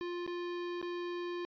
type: tone with dropouts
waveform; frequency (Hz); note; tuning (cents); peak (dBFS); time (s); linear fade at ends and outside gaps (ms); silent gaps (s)
square; 350.5; F4; +6; -37; 0.01-1.45; 0; 0.264-0.276 / 0.815-0.827
effects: resampled to 11025 Hz